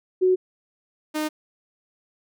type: tone pair in turn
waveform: sine / sawtooth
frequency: 370 / 306.9 Hz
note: F#4 / D#4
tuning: 0 / -24 cents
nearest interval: minor third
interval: 324 cents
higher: first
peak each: -15 / -20 dBFS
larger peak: first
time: 0.21-0.36 / 1.14-1.29 s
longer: neither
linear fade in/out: 20 ms
effects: none